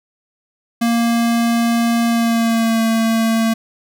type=tone with pitch glide; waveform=square; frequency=233.1 to 225.6 Hz; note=A#3 to A3; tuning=0 to +44 cents; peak=-14 dBFS; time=0.81-3.54 s; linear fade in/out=10 ms; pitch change=-56 cents; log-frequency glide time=2.07-2.81 s; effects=none

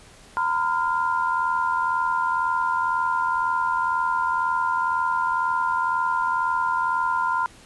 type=tone cluster; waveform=sine; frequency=932 / 1014 / 1401 Hz; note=A#5 / B5 / F6; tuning=-1 / +45 / +5 cents; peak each=-26 / -23 / -26 dBFS; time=0.37-7.46 s; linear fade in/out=0 ms; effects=pink hiss -49 dBFS RMS until 7.65 s + resampled to 24000 Hz

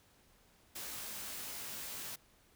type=noise with comb filter; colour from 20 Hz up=white; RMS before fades=-44 dBFS; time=0.75-2.16 s; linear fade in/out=10 ms; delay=19 ms; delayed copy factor=+0.95; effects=pink hiss -67 dBFS RMS until 2.55 s

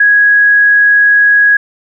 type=tone; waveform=sine; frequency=1661.2 Hz; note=G#6; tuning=in tune; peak=-4 dBFS; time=0-1.57 s; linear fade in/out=5 ms; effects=none

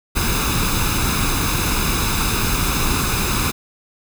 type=noise with comb filter; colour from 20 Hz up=pink; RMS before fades=-19 dBFS; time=0.15-3.52 s; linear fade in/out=20 ms; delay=0.79 ms; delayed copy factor=+0.65; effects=none

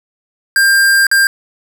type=tone with dropouts; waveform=square; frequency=1595 Hz; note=G6; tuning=30 cents sharp; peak=-8 dBFS; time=0.56-1.27 s; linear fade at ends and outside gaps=1 ms; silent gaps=1.068-1.114 s; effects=none

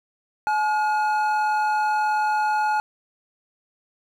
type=tone pair together; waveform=triangle; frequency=851.5 / 1432 Hz; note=G#5 / F6; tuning=+43 / +43 cents; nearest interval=major sixth; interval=900 cents; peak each=-18 / -25 dBFS; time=0.47-2.8 s; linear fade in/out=0 ms; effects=none

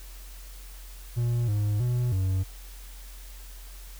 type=tone with pitch steps; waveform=triangle; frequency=119.4 / 104.1 / 122.7 / 94.2 Hz; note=A#2 / G#2 / B2 / F#2; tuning=+42 / +5 / -11 / +32 cents; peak=-21 dBFS; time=1.16-2.44 s; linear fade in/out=20 ms; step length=320 ms; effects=added 44 Hz sine -41 dBFS peak until 3.99 s + white hiss -50 dBFS RMS until 3.99 s

